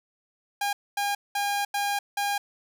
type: tone bursts at uneven times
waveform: sawtooth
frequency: 810 Hz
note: G#5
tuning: 43 cents flat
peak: -21 dBFS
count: 5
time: 0.61-0.73 / 0.97-1.15 / 1.35-1.65 / 1.74-1.99 / 2.17-2.38 s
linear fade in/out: 5 ms
effects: none